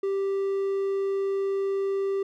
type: tone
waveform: triangle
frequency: 392 Hz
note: G4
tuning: in tune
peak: -22 dBFS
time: 0.03-2.23 s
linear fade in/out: 5 ms
effects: none